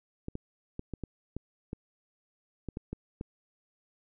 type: clicks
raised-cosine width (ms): 3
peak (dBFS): -23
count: 11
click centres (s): 0.284 / 0.354 / 0.794 / 0.937 / 1.037 / 1.366 / 1.731 / 2.687 / 2.771 / 2.93 / 3.211
effects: none